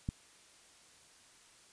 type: click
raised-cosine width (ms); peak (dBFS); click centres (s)
5; -22; 0.089
effects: white hiss -61 dBFS RMS until 1.72 s + resampled to 22050 Hz